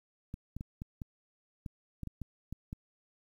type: clicks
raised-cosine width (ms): 5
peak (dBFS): -27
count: 11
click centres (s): 0.341 / 0.566 / 0.609 / 0.819 / 1.018 / 1.662 / 2.033 / 2.073 / 2.217 / 2.526 / 2.729
effects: 10-bit